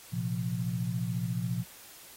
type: chord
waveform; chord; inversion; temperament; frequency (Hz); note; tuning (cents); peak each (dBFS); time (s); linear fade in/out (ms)
sine; Bb suspended second; none; equal; 116.54 / 130.81 / 174.61; Bb2 / C3 / F3; 0 / 0 / 0; -33 / -35 / -33; 0.12-1.64; 20
effects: white hiss -51 dBFS RMS until 2.16 s + AAC 48 kbps